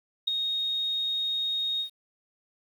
sine tone with ADSR envelope, 3729 Hz, A#7, in tune, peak -19 dBFS, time 0.27-1.9 s, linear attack 10 ms, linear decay 4 ms, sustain -7 dB, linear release 99 ms, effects 9-bit

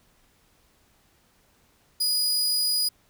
sawtooth tone, 4927 Hz, D#8, 18 cents flat, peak -19 dBFS, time 2-2.89 s, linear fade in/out 10 ms, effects pink hiss -63 dBFS RMS until 3.09 s

